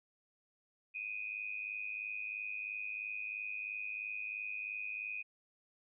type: tone with amplitude modulation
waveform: sine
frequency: 2489 Hz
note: D#7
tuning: in tune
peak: -35 dBFS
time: 0.94-5.23 s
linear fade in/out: 20 ms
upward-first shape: sine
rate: 103 Hz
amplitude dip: 80%
effects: none